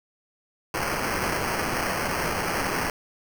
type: noise with sample-and-hold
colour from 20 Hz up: blue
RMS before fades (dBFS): -27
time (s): 0.74-2.9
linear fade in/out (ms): 2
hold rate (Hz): 3675
effects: none